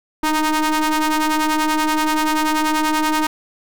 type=ring-modulated tone; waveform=sawtooth; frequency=311.1 Hz; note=D#4; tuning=in tune; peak=-9 dBFS; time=0.23-3.27 s; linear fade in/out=5 ms; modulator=617 Hz; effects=none